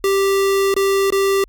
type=tone with dropouts; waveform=square; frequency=392 Hz; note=G4; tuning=in tune; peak=-14 dBFS; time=0.04-1.44 s; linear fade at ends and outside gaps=2 ms; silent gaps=0.741-0.764 / 1.104-1.123 s; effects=added 41 Hz sine -43 dBFS peak until 1.48 s + MP3 96 kbps